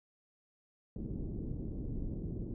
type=low-pass noise; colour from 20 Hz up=pink; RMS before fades=-39 dBFS; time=0.96-2.54 s; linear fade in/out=2 ms; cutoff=360 Hz; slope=24 dB/octave; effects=none